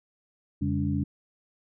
sine tone cluster, 87.5 / 140.7 / 202.4 / 285.6 Hz, F2 / C#3 / G#3 / D4, +4 / +26 / -44 / -48 cents, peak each -30 dBFS, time 0.61-1.04 s, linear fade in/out 10 ms, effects none

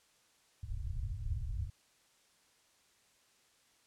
white low-pass noise, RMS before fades -38 dBFS, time 0.63-1.7 s, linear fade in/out 5 ms, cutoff 110 Hz, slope 48 dB/octave, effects white hiss -69 dBFS RMS until 3.86 s + low-pass 9000 Hz 12 dB/octave

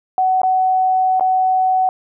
sine tone with dropouts, 749 Hz, F#5, 21 cents sharp, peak -12 dBFS, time 0.18-1.89 s, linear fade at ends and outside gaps 1 ms, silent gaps 0.417-0.433 / 1.197-1.208 s, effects none

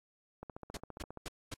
click train, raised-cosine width 1 ms, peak -30 dBFS, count 12, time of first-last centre 0.43-1.173 s, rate 14.8 Hz
pink noise bursts, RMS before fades -41 dBFS, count 4, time 0.74-1.542 s, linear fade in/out 5 ms, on 28 ms, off 230 ms
effects low-pass 10000 Hz 12 dB/octave + AAC 48 kbps

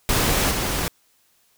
pink noise with level steps, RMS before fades -20 / -24 dBFS, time 0.09-0.88 s, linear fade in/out 0 ms, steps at 0.51 s, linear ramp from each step 5 ms, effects white hiss -62 dBFS RMS until 1.57 s

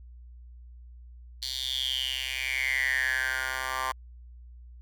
10% pulse tone with high-pass filter sweep, 130.5 Hz, C3, 4 cents flat, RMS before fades -30 dBFS, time 1.42-3.92 s, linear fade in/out 5 ms, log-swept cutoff 4100 to 1100 Hz, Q 9, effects added 60 Hz sine -45 dBFS peak until 4.81 s

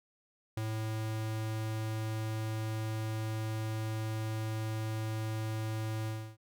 square tone with ADSR envelope, 109.8 Hz, A2, 3 cents flat, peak -32 dBFS, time 0.57-6.37 s, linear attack 4 ms, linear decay 16 ms, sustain -2 dB, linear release 300 ms, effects none

